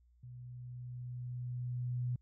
sine tone with level ramp, 123.47 Hz, B2, in tune, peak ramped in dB -47 to -32 dBFS, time 0.23-2.16 s, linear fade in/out 5 ms, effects added 60 Hz sine -64 dBFS peak until 2.21 s

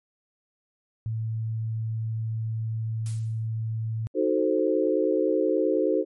sine tone, 111.6 Hz, A2, 25 cents sharp, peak -26 dBFS, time 1.06-4.07 s, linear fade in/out 0 ms
blue noise with exponential decay, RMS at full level -38 dBFS, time 3.06-3.47 s, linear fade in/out 0 ms, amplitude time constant 88 ms
sine chord, D# diminished seventh, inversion none, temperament equal, 311.1 / 370 / 440 / 523.3 Hz, D#4 / F#4 / A4 / C5, 0 / 0 / 0 / 0 cents, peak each -26 dBFS, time 4.14-6.05 s, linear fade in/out 50 ms
effects MP3 48 kbps

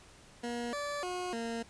20% pulse tone with pitch steps, 238.6 / 580 / 361.2 / 230.7 Hz, A#3 / D5 / F#4 / A#3, +41 / -22 / -42 / -18 cents, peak -30 dBFS, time 0.43-1.63 s, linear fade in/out 10 ms, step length 300 ms, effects pink hiss -57 dBFS RMS until 1.69 s + resampled to 22050 Hz

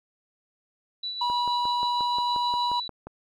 sine tone with tremolo, 3951 Hz, B7, in tune, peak -28 dBFS, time 1.03-2.88 s, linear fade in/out 5 ms, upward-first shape triangle, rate 6.4 Hz, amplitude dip 50%
triangle tone, 970 Hz, B5, 31 cents flat, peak -22 dBFS, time 1.21-2.8 s, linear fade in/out 5 ms
click train, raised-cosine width 1 ms, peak -24 dBFS, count 11, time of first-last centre 1.3-3.07 s, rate 5.65 Hz
effects none

